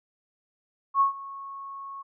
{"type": "tone with ADSR envelope", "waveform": "sine", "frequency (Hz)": 1100, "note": "C#6", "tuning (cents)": -14, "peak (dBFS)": -16, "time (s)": [0.94, 2.03], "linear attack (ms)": 65, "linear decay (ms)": 120, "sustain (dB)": -20, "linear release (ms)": 20, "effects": []}